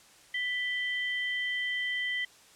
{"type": "tone pair together", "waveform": "sine", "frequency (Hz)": [1981, 3116], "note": ["B6", "G7"], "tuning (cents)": [5, -11], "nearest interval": "minor sixth", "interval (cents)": 784, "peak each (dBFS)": [-30, -36], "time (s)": [0.34, 2.25], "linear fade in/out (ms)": 5, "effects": ["white hiss -57 dBFS RMS until 2.55 s", "low-pass 9000 Hz 12 dB/octave"]}